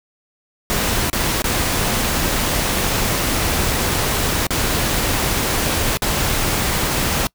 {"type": "noise with dropouts", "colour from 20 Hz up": "pink", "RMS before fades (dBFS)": -19, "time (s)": [0.7, 7.27], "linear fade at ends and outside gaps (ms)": 0, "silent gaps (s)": [[1.099, 1.13], [1.42, 1.442], [4.468, 4.506], [5.971, 6.021]], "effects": ["noise-tail reverb RT60 0.1 s tail -25 dB re dry"]}